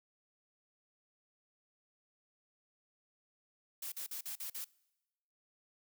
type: noise bursts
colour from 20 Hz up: blue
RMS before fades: -42 dBFS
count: 6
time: 3.82-4.645 s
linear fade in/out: 5 ms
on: 100 ms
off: 45 ms
effects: noise-tail reverb RT60 1.0 s tail -24 dB re dry